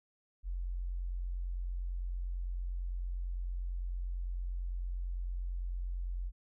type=tone; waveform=sine; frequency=44.45 Hz; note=F1; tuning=31 cents sharp; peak=-34 dBFS; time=0.43-6.32 s; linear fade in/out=50 ms; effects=none